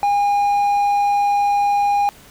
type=tone; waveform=triangle; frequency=813 Hz; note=G#5; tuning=37 cents flat; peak=-12 dBFS; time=0.03-2.09 s; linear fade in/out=0 ms; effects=pink hiss -45 dBFS RMS until 2.3 s